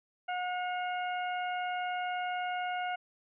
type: harmonic tone with a mistuned harmonic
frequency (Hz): 724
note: F#5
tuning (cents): -38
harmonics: 1 / 2 / 3 / 4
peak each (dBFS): -33 / -39 / -43 / -45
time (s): 0.28-2.96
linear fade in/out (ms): 10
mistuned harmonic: 4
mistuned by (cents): -43
effects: none